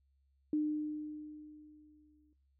sine tone with exponential decay, 302.7 Hz, D#4, 48 cents flat, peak -28 dBFS, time 0.53-2.33 s, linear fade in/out 2 ms, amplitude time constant 390 ms, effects noise-tail reverb RT60 0.3 s tail -19 dB re dry + added 68 Hz sine -70 dBFS peak until 2.59 s

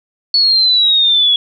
sine exponential sweep, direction down, 4435 to 3347 Hz, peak -8 dBFS, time 0.34-1.36 s, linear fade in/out 2 ms, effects none

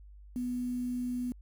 sine tone with quantisation, 246.9 Hz, B3, in tune, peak -31 dBFS, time 0.36-1.32 s, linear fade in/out 0 ms, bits 9, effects added 50 Hz sine -49 dBFS peak until 1.41 s

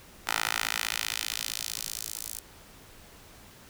10% pulse tone with high-pass filter sweep, 55.3 Hz, A1, 9 cents sharp, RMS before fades -33 dBFS, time 0.27-2.4 s, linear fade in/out 5 ms, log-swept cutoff 1200 to 8500 Hz, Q 0.93, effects pink hiss -52 dBFS RMS until 3.69 s

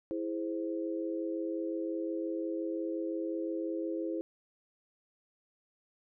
sine chord, E augmented, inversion none, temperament equal, 329.6 / 415.3 / 523.3 Hz, E4 / G#4 / B#4, 0 / 0 / 0 cents, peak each -34 / -40 / -39 dBFS, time 0.11-4.21 s, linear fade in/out 0 ms, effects none

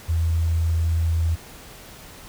sine tone with quantisation, 82.41 Hz, E2, in tune, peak -18 dBFS, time 0.08-1.36 s, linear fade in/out 20 ms, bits 8, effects pink hiss -43 dBFS RMS until 2.28 s

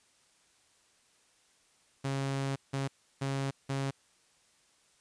sawtooth tone bursts at uneven times, 136.6 Hz, C#3, 25 cents flat, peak -27 dBFS, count 4, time 2.04-2.56 / 2.73-2.88 / 3.21-3.51 / 3.69-3.91 s, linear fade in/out 10 ms, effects white hiss -67 dBFS RMS until 5 s + resampled to 22050 Hz

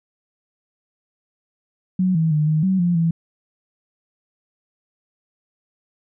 sine tone with pitch steps, 184.9 / 161.2 / 151.6 / 155.4 / 189.2 / 174.6 / 165.6 Hz, F#3 / E3 / D#3 / D#3 / F#3 / F3 / E3, -1 / -38 / -45 / -2 / +39 / 0 / +8 cents, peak -15 dBFS, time 1.99-3.11 s, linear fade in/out 5 ms, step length 160 ms, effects none

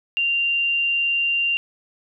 sine tone, 2779 Hz, F7, 9 cents flat, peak -18 dBFS, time 0.17-1.57 s, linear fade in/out 0 ms, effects none

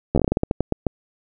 slowing click train, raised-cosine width 2 ms, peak -5 dBFS, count 14, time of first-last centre 0.15-0.867 s, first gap 12 ms, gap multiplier 1.23, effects none

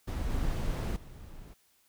brown noise with level steps, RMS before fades -33 / -31 / -47 dBFS, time 0.07-1.54 s, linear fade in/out 10 ms, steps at 0.3 / 0.96 s, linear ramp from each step 5 ms, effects white hiss -68 dBFS RMS until 1.88 s

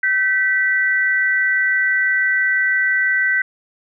sine tone pair together, 1537 / 1963 Hz, G6 / B6, -35 / -11 cents, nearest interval major third, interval 424 cents, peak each -17 dBFS, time 0.03-3.42 s, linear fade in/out 5 ms, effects none

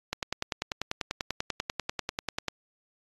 click train, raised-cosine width 0.2 ms, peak -12 dBFS, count 25, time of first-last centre 0.13-2.483 s, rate 10.2 Hz, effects AAC 32 kbps

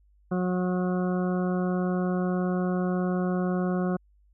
harmonic tone, 181.7 Hz, F#3, 31 cents flat, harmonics 1 / 2 / 3 / 4 / 6 / 7 / 8, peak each -25 / -31 / -35 / -37 / -41 / -42 / -43 dBFS, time 0.31-3.97 s, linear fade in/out 10 ms, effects added 50 Hz sine -58 dBFS peak until 4.33 s

